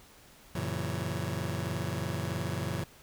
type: chord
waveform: sawtooth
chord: F# dominant seventh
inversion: none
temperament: just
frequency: 92.5 / 115.62 / 138.75 / 166.5 Hz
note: F#2 / A#2 / C#3 / E3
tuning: 0 / -14 / +2 / +18 cents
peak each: -33 dBFS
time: 0.55-2.84 s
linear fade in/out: 5 ms
effects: pink hiss -56 dBFS RMS until 3.02 s